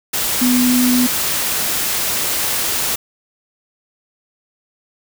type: tone in noise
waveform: sine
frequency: 248.7 Hz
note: B3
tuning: 12 cents sharp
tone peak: -12 dBFS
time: 0.41-1.07 s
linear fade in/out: 10 ms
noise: white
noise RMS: -19 dBFS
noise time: 0.13-2.96 s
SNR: +4 dB
effects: none